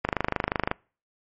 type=click train; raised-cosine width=0.5 ms; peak=-8 dBFS; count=18; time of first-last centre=0.05-0.714 s; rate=25.6 Hz; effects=noise-tail reverb RT60 0.4 s tail -26 dB re dry + MP3 32 kbps